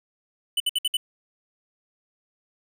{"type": "tone bursts", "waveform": "square", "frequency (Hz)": 2989, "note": "F#7", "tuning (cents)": 17, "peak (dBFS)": -21, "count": 5, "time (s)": [0.57, 0.97], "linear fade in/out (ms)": 5, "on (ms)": 32, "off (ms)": 60, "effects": []}